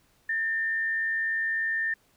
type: tone with frequency modulation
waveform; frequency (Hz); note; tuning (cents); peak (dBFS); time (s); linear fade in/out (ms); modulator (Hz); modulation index
sine; 1800; A6; +39; -25; 0.29-1.94; 5; 83.4; 0.37
effects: pink hiss -65 dBFS RMS until 2.16 s